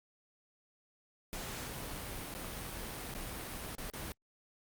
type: noise with dropouts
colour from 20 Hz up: pink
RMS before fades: -42 dBFS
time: 1.33-4.12 s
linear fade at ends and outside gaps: 0 ms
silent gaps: 2.34-2.35 / 3.139-3.149 / 3.751-3.783 / 3.9-3.936 s
effects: Opus 48 kbps